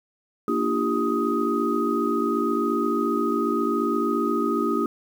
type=tone cluster; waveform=sine; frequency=233.9 / 294.7 / 342.9 / 397.4 / 1252 Hz; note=A#3 / D4 / F4 / G4 / D#6; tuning=+6 / +6 / -32 / +24 / +10 cents; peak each=-27 dBFS; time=0.48-4.86 s; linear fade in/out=2 ms; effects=8-bit